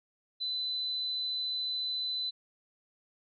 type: tone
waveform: sine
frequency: 4013 Hz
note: B7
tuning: 27 cents sharp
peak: -31 dBFS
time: 0.4-2.31 s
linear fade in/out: 20 ms
effects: none